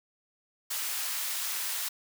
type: high-pass noise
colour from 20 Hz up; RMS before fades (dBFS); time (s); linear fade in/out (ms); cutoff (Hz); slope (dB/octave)
white; -33; 0.7-1.89; 10; 980; 12
effects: none